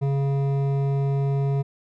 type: tone with hard clipping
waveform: sine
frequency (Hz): 138.59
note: C#3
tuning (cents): 0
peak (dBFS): -22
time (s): 0.01-1.63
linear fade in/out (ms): 20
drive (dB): 11
effects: none